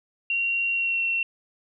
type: tone with pitch glide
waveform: sine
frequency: 2752 to 2719 Hz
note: F7 to F7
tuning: -26 to -47 cents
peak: -22 dBFS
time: 0.3-1.23 s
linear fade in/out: 2 ms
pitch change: -21 cents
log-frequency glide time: 0.71-1.02 s
effects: none